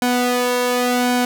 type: tone with flanger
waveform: sawtooth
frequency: 246.9 Hz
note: B3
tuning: in tune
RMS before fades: -18 dBFS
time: 0.02-1.25 s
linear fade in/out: 2 ms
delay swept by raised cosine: 1.3 to 1.84 ms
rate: 0.9 Hz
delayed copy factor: +0.8
effects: none